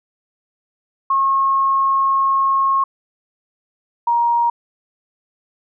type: tone pair in turn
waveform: sine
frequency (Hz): 1085 / 943.3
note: C#6 / A#5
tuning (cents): -37 / +20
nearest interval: major second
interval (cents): 243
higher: first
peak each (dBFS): -13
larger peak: neither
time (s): 1.1-2.84 / 4.07-4.5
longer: first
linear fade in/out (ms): 5
effects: none